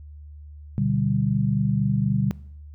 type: chord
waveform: sine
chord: G major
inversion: first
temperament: equal with one note detuned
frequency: 122.83 / 146.83 / 196 Hz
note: B2 / D3 / G3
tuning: -9 / 0 / 0 cents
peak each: -24 dBFS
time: 0.78-2.31 s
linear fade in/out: 0 ms
effects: noise-tail reverb RT60 0.7 s tail -21 dB re dry + added 74 Hz sine -39 dBFS peak until 2.74 s